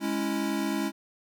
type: chord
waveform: square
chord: C# minor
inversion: second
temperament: equal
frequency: 207.7 / 277.2 / 329.6 Hz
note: G#3 / C#4 / E4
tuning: 0 / 0 / 0 cents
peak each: -32 dBFS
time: 0-0.92 s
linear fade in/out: 50 ms
effects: none